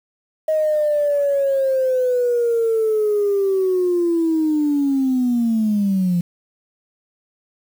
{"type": "linear sweep", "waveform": "sine", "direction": "down", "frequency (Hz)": [629, 171.3], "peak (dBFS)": -14, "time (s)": [0.48, 6.21], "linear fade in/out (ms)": 5, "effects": ["tanh soft clip ceiling -11 dBFS", "7-bit"]}